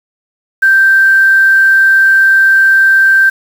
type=tone with quantisation; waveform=sine; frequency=1567 Hz; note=G6; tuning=1 cent flat; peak=-4 dBFS; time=0.62-3.3 s; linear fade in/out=10 ms; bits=5; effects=none